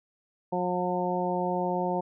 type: harmonic tone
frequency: 179.7 Hz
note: F3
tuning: 50 cents sharp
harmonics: 1 / 2 / 3 / 4 / 5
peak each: -32 / -32 / -32 / -32 / -32 dBFS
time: 0.52-2.01 s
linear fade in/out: 10 ms
effects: none